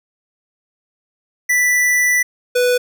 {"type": "tone pair in turn", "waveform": "square", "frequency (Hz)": [1975.5, 493.9], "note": ["B6", "B4"], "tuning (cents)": [0, 0], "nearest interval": "2 octaves", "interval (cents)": 2400, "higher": "first", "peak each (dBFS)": -13, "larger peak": "neither", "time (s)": [[1.49, 2.23], [2.55, 2.78]], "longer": "first", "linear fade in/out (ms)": 10, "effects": []}